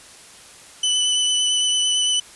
sawtooth tone with vibrato, 2995 Hz, F#7, 20 cents sharp, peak -14 dBFS, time 0.83-2.2 s, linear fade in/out 5 ms, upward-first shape sine, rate 8.9 Hz, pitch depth 14 cents each way, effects white hiss -44 dBFS RMS until 2.35 s + resampled to 24000 Hz

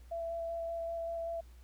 sine tone with vibrato, 669 Hz, E5, 25 cents sharp, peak -35 dBFS, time 0.11-1.41 s, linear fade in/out 10 ms, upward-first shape square, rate 5.2 Hz, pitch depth 8 cents each way, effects added 60 Hz sine -52 dBFS peak until 1.63 s + pink hiss -67 dBFS RMS until 1.63 s

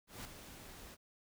pink noise with ADSR envelope, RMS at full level -45 dBFS, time 0.07-0.97 s, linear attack 180 ms, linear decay 3 ms, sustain -8 dB, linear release 43 ms, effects none

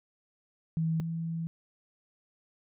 sine tone pair in turn, 162 / 164.83 Hz, E3 / E3, -30 / 0 cents, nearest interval unison, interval 30 cents, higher second, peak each -26 / -31 dBFS, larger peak first, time 0.77-1 / 1-1.47 s, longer second, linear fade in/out 0 ms, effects none

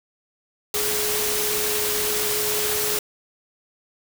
sine tone in noise, 422.2 Hz, G#4, 29 cents sharp, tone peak -28 dBFS, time 0.74-2.99 s, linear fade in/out 2 ms, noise white, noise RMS -24 dBFS, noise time 0.74-2.99 s, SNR -7 dB, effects none

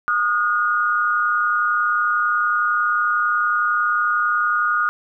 sine tone pair together, 1228 / 1439 Hz, D#6 / F#6, -23 / -49 cents, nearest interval minor third, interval 274 cents, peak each -19 dBFS, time 0.08-4.89 s, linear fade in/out 0 ms, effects none

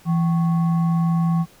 sine tone with frequency modulation, 167.1 Hz, E3, 24 cents sharp, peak -16 dBFS, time 0.05-1.46 s, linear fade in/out 50 ms, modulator 935 Hz, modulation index 0.29, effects pink hiss -51 dBFS RMS until 1.6 s

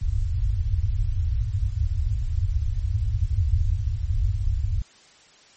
white low-pass noise, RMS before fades -23 dBFS, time 0.01-4.82 s, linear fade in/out 5 ms, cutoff 110 Hz, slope 96 dB/octave, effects white hiss -53 dBFS RMS until 5.56 s + MP3 32 kbps

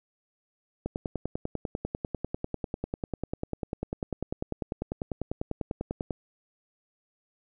click train, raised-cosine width 2 ms, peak -17 dBFS, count 54, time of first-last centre 0.86-6.108 s, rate 10.1 Hz, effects none

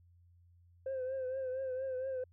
sine tone with vibrato, 521 Hz, C5, 7 cents flat, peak -33 dBFS, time 0.86-2.24 s, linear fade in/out 5 ms, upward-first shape triangle, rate 4.3 Hz, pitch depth 61 cents each way, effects tanh soft clip ceiling -33 dBFS + added 87 Hz sine -61 dBFS peak until 2.32 s

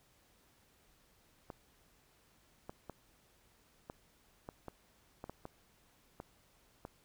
clicks, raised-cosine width 1 ms, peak -30 dBFS, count 11, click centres 1.502 / 2.695 / 2.897 / 3.899 / 4.489 / 4.683 / 5.241 / 5.296 / 5.454 / 6.201 / 6.851 s, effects pink hiss -69 dBFS RMS until 7.04 s

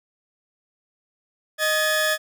sawtooth tone pair together, 622.3 / 1704.1 Hz, D#5 / G#6, 0 / +44 cents, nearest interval octave + perfect fourth, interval 1744 cents, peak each -19 / -18 dBFS, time 1.58-2.18 s, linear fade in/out 50 ms, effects none

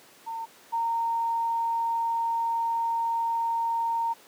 sine tone pair in turn, 910 / 921.6 Hz, A#5 / A#5, -42 / -20 cents, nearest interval unison, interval 22 cents, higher second, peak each -31 / -24 dBFS, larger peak second, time 0.26-0.46 / 0.72-4.14 s, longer second, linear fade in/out 20 ms, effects pink hiss -53 dBFS RMS until 4.27 s + high-pass 300 Hz 12 dB/octave

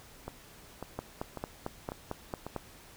two click trains, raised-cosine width 1 ms, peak -20 / -24 dBFS, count 8 / 5, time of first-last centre 0.99-2.563 / 0.28-2.466 s, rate 4.45 / 1.83 Hz, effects pink hiss -54 dBFS RMS until 2.96 s

